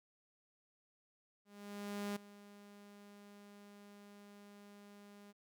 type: tone with ADSR envelope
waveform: sawtooth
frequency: 203.7 Hz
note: G#3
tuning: 33 cents flat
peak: -34 dBFS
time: 1.45-5.33 s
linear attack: 710 ms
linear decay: 9 ms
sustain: -18 dB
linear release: 29 ms
effects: none